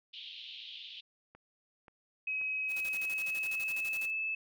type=band-pass noise; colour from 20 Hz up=white; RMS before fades=-47 dBFS; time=0.13-1.01 s; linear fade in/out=10 ms; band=2800 to 3700 Hz; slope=48 dB/octave
type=click train; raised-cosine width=0.5 ms; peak=-39 dBFS; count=4; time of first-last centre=1.35-2.946 s; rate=1.88 Hz
type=tone with pitch glide; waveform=sine; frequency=2546 to 2613 Hz; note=D#7 to E7; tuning=+39 to -16 cents; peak=-32 dBFS; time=2.27-4.35 s; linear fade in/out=5 ms; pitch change=+45 cents; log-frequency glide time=2.76-4.11 s
type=noise with tremolo; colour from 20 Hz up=white; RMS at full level=-46 dBFS; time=2.68-4.11 s; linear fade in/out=50 ms; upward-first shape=square; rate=12 Hz; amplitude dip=80%
effects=none